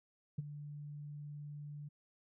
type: tone with ADSR envelope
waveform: sine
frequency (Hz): 146.83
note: D3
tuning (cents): 0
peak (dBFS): -31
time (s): 0.38-1.89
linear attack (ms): 8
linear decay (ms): 23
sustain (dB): -13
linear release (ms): 14
effects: tanh soft clip ceiling -30 dBFS